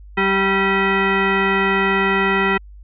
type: tone with frequency modulation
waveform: sine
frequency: 776 Hz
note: G5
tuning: 18 cents flat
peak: -14 dBFS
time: 0.17-2.58 s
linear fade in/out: 10 ms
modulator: 583 Hz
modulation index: 2.9
effects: added 50 Hz sine -37 dBFS peak until 2.83 s